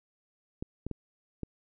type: clicks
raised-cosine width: 3 ms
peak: -22 dBFS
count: 4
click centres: 0.625 / 0.866 / 0.913 / 1.433 s
effects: none